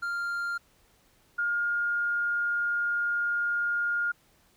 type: tone pair in turn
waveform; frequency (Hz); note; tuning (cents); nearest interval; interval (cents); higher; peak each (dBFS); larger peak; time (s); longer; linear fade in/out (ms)
triangle / sine; 1396.9 / 1417.2; F6 / F6; 0 / +25; unison; 25; second; -27 / -25; second; 0.02-0.58 / 1.38-4.12; second; 10
effects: pink hiss -64 dBFS RMS until 4.56 s